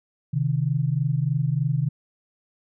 sine tone pair together, 130.81 / 154.08 Hz, C3 / D#3, 0 / -17 cents, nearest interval minor third, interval 283 cents, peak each -23 dBFS, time 0.33-1.89 s, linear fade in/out 10 ms, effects none

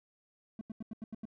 triangle tone bursts, 220 Hz, A3, in tune, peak -36 dBFS, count 7, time 0.59-1.254 s, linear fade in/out 2 ms, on 22 ms, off 85 ms, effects none

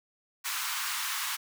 pink high-pass noise, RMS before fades -33 dBFS, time 0.44-1.37 s, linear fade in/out 20 ms, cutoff 960 Hz, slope 48 dB/octave, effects none

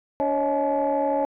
sine tone cluster, 285.8 / 551 / 624 / 855 Hz, D4 / C#5 / D#5 / A5, -47 / -11 / +5 / -50 cents, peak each -27 / -23 / -27 / -24 dBFS, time 0.2-1.25 s, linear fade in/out 0 ms, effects tanh soft clip ceiling -14 dBFS

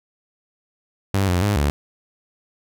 sawtooth tone with pitch steps, 97.8 / 89.1 / 102.8 / 72.1 Hz, G2 / F2 / G#2 / D2, -4 / +35 / -17 / -31 cents, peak -13 dBFS, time 1.14-1.7 s, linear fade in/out 0 ms, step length 140 ms, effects none

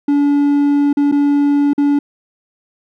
triangle tone with dropouts, 286.7 Hz, D4, 42 cents flat, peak -8 dBFS, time 0.08-1.99 s, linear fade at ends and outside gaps 5 ms, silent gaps 0.93-0.97 / 1.116-1.122 / 1.734-1.779 s, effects none

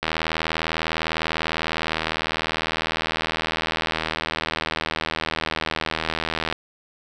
click train, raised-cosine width 0.3 ms, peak -7 dBFS, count 520, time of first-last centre 0.03-6.526 s, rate 79.9 Hz, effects none

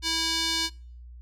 square tone with band-pass filter, 327.2 Hz, E4, 13 cents flat, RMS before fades -27 dBFS, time 0.02-0.7 s, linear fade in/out 50 ms, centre 4500 Hz, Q 2, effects noise-tail reverb RT60 0.5 s tail -26 dB re dry + added 60 Hz sine -42 dBFS peak until 1.21 s

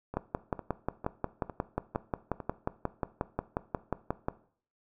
two click trains, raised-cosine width 1 ms, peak -24 / -15 dBFS, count 6 / 24, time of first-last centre 0.14-2.402 / 0.17-4.284 s, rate 2.21 / 5.59 Hz, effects noise-tail reverb RT60 0.5 s tail -17 dB re dry

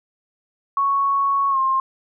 sine tone with pitch glide, 1108.7 to 1061.7 Hz, C#6 to C6, 0 to +25 cents, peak -16 dBFS, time 0.77-1.8 s, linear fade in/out 2 ms, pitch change -75 cents, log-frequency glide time 1.5-1.58 s, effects none

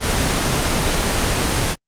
pink noise, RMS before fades -18 dBFS, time 0-1.76 s, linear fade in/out 50 ms, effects low-pass 10000 Hz 12 dB/octave + Opus 24 kbps

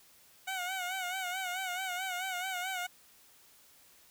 15% pulse tone with vibrato, 739 Hz, F#5, 2 cents flat, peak -28 dBFS, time 0.47-2.87 s, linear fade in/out 10 ms, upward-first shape sine, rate 4.6 Hz, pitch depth 71 cents each way, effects white hiss -61 dBFS RMS until 4.1 s

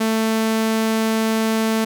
sawtooth tone, 221.8 Hz, A3, 14 cents sharp, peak -13 dBFS, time 0-1.85 s, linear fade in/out 10 ms, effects none

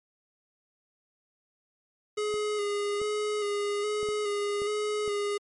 square tone with vibrato, 415.3 Hz, G#4, in tune, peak -28 dBFS, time 2.17-5.38 s, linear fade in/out 10 ms, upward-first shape square, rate 1.2 Hz, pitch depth 24 cents each way
clicks, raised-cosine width 2 ms, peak -29 dBFS, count 6, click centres 2.341 / 3.016 / 4.03 / 4.088 / 4.619 / 5.078 s
effects MP3 48 kbps

